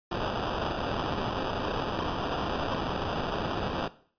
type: noise with sample-and-hold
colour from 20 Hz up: white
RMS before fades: -31 dBFS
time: 0.11-3.88 s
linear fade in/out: 5 ms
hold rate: 2100 Hz
effects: noise-tail reverb RT60 0.5 s tail -17 dB re dry + resampled to 11025 Hz